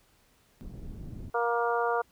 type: low-pass noise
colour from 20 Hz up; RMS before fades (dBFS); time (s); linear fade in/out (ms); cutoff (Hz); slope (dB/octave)
pink; -41; 0.61-1.3; 0; 220; 12
type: harmonic tone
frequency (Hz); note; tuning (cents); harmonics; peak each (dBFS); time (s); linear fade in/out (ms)
235.7; A#3; +19; 2 / 3 / 4 / 5 / 6; -29 / -31 / -32 / -33 / -34; 1.34-2.02; 10
effects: pink hiss -65 dBFS RMS until 2.11 s